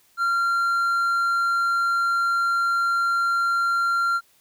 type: tone with hard clipping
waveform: triangle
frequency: 1380 Hz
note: F6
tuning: 21 cents flat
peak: -20 dBFS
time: 0.17-4.21 s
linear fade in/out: 50 ms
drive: 6 dB
effects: white hiss -60 dBFS RMS until 4.4 s